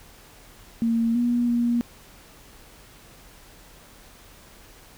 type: tone with pitch steps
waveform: sine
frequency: 229.8 / 240.5 / 237.8 Hz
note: A#3 / B3 / A#3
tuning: -25 / -46 / +35 cents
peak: -19 dBFS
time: 0.82-1.81 s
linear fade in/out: 0 ms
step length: 330 ms
effects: added 40 Hz sine -54 dBFS peak until 4.97 s + pink hiss -50 dBFS RMS until 4.97 s